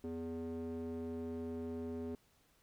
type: tone with band-pass filter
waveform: square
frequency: 82.41 Hz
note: E2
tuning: in tune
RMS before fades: -42 dBFS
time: 0.04-2.15 s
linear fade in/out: 0 ms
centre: 330 Hz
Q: 9.4
effects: pink hiss -71 dBFS RMS until 2.62 s